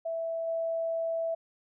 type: tone with level steps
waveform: sine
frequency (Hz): 659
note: E5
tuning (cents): -1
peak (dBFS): -30 / -28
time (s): 0.05-1.35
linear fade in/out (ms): 10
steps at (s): 0.47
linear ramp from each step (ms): 10
effects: none